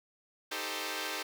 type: chord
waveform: 5% pulse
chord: A half-diminished seventh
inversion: second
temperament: equal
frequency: 311.1 / 392 / 440 / 523.3 Hz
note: Eb4 / G4 / A4 / C5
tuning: 0 / 0 / 0 / 0 cents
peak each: -29 dBFS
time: 0.51-1.23 s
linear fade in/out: 10 ms
effects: none